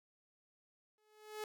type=tone with exponential growth; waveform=sawtooth; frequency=426.8 Hz; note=G#4; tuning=47 cents sharp; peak=-35 dBFS; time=0.98-1.44 s; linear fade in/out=1 ms; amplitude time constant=100 ms; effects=none